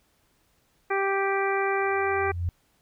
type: harmonic tone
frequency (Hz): 392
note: G4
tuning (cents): 0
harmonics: 1 / 2 / 3 / 4 / 5 / 6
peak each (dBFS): -26 / -29 / -31 / -32 / -33 / -34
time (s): 0.9-2.32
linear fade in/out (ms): 10
type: tone with exponential growth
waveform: sine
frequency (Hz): 87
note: F2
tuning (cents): -6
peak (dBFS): -22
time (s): 1.8-2.49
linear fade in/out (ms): 0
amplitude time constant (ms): 150
effects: pink hiss -67 dBFS RMS until 2.81 s